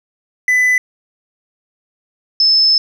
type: tone pair in turn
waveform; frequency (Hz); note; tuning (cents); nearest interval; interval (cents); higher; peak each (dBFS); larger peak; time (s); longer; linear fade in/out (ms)
triangle / sine; 2000 / 5242; B6 / E8; +21 / -11; octave + perfect fourth; 1668; second; -8; neither; 0.48-0.78 / 2.4-2.78; second; 2
effects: 8-bit